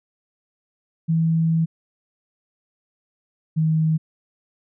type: tone pair in turn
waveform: sine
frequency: 163 / 158.45 Hz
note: E3 / D#3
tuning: -19 / +32 cents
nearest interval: unison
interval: 49 cents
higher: first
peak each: -16 dBFS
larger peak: neither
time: 1.08-1.66 / 3.56-3.98 s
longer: first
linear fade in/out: 20 ms
effects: none